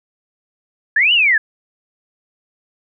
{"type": "linear two-way sweep", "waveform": "sine", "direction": "up then down", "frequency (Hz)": [1651, 3000, 1651], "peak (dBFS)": -10, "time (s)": [0.96, 1.38], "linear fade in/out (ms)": 5, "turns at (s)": 1.13, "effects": []}